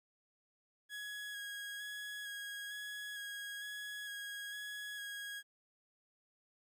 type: tone with vibrato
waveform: 30% pulse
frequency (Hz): 1661.2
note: G#6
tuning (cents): 0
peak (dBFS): -40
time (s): 0.89-5.43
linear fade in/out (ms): 50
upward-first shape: square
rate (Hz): 1.1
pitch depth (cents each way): 15
effects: 13-bit